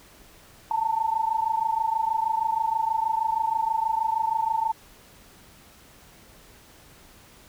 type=tone pair together; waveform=sine; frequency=880 / 906.3 Hz; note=A5 / A#5; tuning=0 / -49 cents; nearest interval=minor second; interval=51 cents; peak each=-25 dBFS; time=0.71-4.72 s; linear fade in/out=2 ms; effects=pink hiss -52 dBFS RMS until 7.48 s